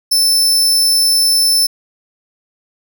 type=tone; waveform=sawtooth; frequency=5290 Hz; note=E8; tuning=5 cents sharp; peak=-7 dBFS; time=0.11-1.67 s; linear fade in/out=10 ms; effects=none